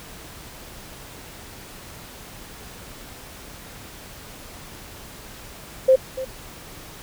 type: tone with echo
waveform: sine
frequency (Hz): 523.3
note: C5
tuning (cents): 0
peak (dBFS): -10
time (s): 5.88-5.96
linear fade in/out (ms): 10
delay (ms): 290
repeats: 1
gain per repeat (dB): -15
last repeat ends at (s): 6.25
effects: pink hiss -41 dBFS RMS until 7.02 s